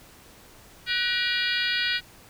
harmonic tone with a mistuned harmonic, 476.7 Hz, A#4, 39 cents sharp, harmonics 3 / 4 / 5 / 6 / 7 / 8 / 9 / 10, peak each -29 / -30 / -31 / -32 / -32 / -33 / -34 / -34 dBFS, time 0.86-2.01 s, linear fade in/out 50 ms, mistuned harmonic 3, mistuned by +68 cents, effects pink hiss -51 dBFS RMS until 2.29 s

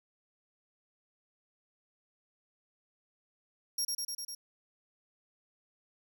25% pulse tone with echo, 5588 Hz, F8, in tune, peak -25 dBFS, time 3.78-3.85 s, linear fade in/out 5 ms, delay 100 ms, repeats 5, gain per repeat -2 dB, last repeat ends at 4.35 s, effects none

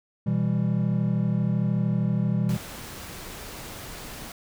triangle chord, E minor, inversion second, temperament just, 123.61 / 164.81 / 197.78 Hz, B2 / E3 / G3, +2 / 0 / +16 cents, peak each -24 dBFS, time 0.26-2.57 s, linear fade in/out 10 ms
pink noise, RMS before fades -39 dBFS, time 2.49-4.32 s, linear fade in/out 2 ms
effects none

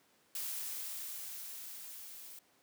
blue noise with level ramp, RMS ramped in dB -39 to -51 dBFS, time 0.35-2.39 s, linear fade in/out 2 ms, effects pink hiss -69 dBFS RMS until 2.62 s + high-pass 200 Hz 12 dB/octave

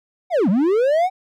triangle linear two-way sweep, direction down then up, 770 to 170.7 to 770 Hz, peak -12 dBFS, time 0.3-1.1 s, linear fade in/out 50 ms, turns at 0.49 s, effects none

